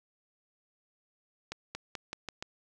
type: accelerating click train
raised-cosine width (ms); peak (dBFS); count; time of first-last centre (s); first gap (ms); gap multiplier
0.2; -20; 6; 1.52-2.425; 230; 0.88
effects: none